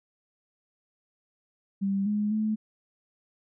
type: tone with pitch steps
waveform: sine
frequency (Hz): 196.5 / 208.9 / 215.9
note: G3 / G#3 / A3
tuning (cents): +4 / +10 / -33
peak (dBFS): -24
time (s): 1.81-2.56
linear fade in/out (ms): 20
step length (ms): 250
effects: none